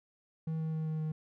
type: tone with pitch steps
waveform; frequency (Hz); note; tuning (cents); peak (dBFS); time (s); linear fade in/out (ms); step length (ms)
triangle; 160 / 158.99 / 157.98 / 156.98 / 155.98; D#3 / D#3 / D#3 / D#3 / D#3; +49 / +38 / +27 / +16 / +5; -30; 0.47-1.12; 5; 130
effects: none